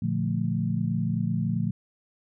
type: chord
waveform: sine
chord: Bb major seventh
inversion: none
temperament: equal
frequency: 116.54 / 146.83 / 174.61 / 220 Hz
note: Bb2 / D3 / F3 / A3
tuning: 0 / 0 / 0 / 0 cents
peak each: -29 / -31 / -28 / -30 dBFS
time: 0.02-1.71 s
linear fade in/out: 5 ms
effects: none